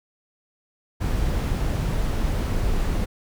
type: noise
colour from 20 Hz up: brown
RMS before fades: -23 dBFS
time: 1-3.06 s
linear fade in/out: 20 ms
effects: none